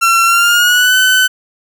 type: tone with pitch glide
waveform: 30% pulse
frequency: 1356 to 1513.3 Hz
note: E6 to F#6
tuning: +49 to +39 cents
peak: -5 dBFS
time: 0.01-1.28 s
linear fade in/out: 20 ms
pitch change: +190 cents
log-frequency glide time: 0.25-0.96 s
effects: none